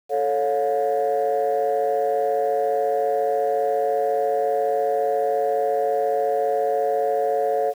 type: chord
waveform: sine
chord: A augmented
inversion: none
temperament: equal with one note detuned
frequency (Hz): 440 / 554.4 / 712.3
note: A4 / C#5 / E#5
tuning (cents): 0 / 0 / +34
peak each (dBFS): -22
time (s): 0.09-7.74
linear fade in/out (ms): 50
effects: tanh soft clip ceiling -13 dBFS + 8-bit